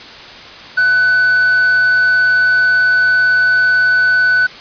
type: tone with quantisation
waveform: triangle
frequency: 1497 Hz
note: F#6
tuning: 20 cents sharp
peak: -7 dBFS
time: 0.77-4.47 s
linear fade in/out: 10 ms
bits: 5
effects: white hiss -33 dBFS RMS until 4.6 s + resampled to 11025 Hz